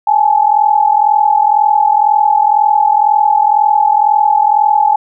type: tone pair together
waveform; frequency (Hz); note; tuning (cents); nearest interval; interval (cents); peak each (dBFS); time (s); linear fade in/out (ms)
sine; 824 / 866; G#5 / A5; -14 / -28; minor second; 86; -10; 0.07-4.96; 5
effects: none